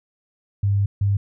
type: tone bursts at uneven times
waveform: sine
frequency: 100 Hz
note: G2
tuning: 35 cents sharp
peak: -16 dBFS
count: 2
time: 0.63-0.86 / 1.01-1.17 s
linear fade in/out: 5 ms
effects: none